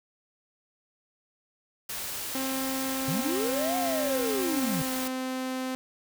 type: noise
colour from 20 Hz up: white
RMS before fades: -35 dBFS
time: 1.89-5.08 s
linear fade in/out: 5 ms
type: tone with pitch glide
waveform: sawtooth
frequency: 265.1 to 258.6 Hz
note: C4 to C4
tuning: +23 to -20 cents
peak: -26 dBFS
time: 2.35-5.75 s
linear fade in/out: 0 ms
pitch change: -43 cents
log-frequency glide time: 4.76-4.92 s
type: linear two-way sweep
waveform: triangle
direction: up then down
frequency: 132.2 to 738 to 146.6 Hz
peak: -26 dBFS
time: 3.08-4.82 s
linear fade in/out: 2 ms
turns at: 3.77 s
effects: none